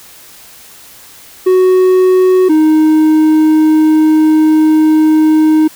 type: tone pair in turn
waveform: triangle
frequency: 370.6 / 311.6 Hz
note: F#4 / D#4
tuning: +3 / +3 cents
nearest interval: minor third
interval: 300 cents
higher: first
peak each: -3 dBFS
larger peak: neither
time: 1.46-2.49 / 2.49-5.68 s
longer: second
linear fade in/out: 10 ms
effects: white hiss -37 dBFS RMS until 5.75 s